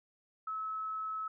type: tone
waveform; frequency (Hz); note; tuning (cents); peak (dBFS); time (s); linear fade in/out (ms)
sine; 1295; E6; -31; -35; 0.47-1.28; 5
effects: none